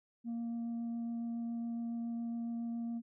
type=tone with vibrato; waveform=sine; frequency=233.1 Hz; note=A#3; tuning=in tune; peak=-33 dBFS; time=0.24-3.02 s; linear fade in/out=50 ms; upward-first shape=triangle; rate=7.2 Hz; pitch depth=8 cents each way; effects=tanh soft clip ceiling -35 dBFS